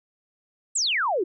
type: exponential sweep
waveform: sine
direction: down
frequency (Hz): 8372 to 329.6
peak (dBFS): -21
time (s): 0.75-1.24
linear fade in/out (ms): 10
effects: none